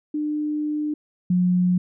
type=tone pair in turn; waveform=sine; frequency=300.4 / 180.12 Hz; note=D4 / F#3; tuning=+39 / -46 cents; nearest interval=major sixth; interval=885 cents; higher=first; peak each=-22 / -16 dBFS; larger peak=second; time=0.14-0.94 / 1.3-1.78 s; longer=first; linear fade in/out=5 ms; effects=none